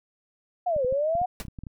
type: linear two-way sweep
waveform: sine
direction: down then up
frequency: 740 to 490 to 740 Hz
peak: -22 dBFS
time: 0.66-1.26 s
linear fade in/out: 10 ms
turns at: 0.85 s
type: clicks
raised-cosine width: 5 ms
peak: -26 dBFS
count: 11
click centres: 0.764 / 0.847 / 0.925 / 1.153 / 1.216 / 1.41 / 1.452 / 1.483 / 1.588 / 1.636 / 1.668 s
type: noise with exponential decay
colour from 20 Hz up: pink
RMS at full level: -31 dBFS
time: 1.4-1.47 s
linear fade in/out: 1 ms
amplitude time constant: 15 ms
effects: none